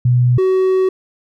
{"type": "tone pair in turn", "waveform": ["sine", "triangle"], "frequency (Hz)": [123.47, 376], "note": ["B2", "F#4"], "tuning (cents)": [0, 28], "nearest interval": "octave + perfect fifth", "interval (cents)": 1928, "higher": "second", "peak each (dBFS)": -9, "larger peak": "neither", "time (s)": [[0.05, 0.38], [0.38, 0.89]], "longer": "second", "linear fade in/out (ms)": 5, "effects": []}